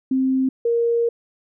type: tone pair in turn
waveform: sine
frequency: 262.6 / 467.9 Hz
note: C4 / A#4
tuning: +6 / +6 cents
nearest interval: minor seventh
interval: 1000 cents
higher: second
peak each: -16 dBFS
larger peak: neither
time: 0.11-0.49 / 0.65-1.09 s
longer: second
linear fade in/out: 5 ms
effects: none